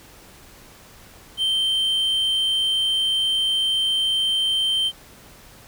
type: tone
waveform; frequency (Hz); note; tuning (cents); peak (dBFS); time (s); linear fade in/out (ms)
triangle; 3123; G7; -7; -17; 1.37-4.92; 50
effects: pink hiss -47 dBFS RMS until 5.67 s